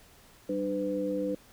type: tone cluster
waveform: sine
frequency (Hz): 192.8 / 299.3 / 503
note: G3 / D4 / B4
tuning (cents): -28 / +33 / +32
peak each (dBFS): -36 / -32 / -31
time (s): 0.49-1.35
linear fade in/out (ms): 5
effects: pink hiss -57 dBFS RMS until 1.52 s